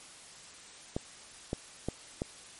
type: clicks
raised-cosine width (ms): 2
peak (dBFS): -18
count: 4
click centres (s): 0.965 / 1.531 / 1.886 / 2.219
effects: white hiss -51 dBFS RMS until 2.59 s + MP3 48 kbps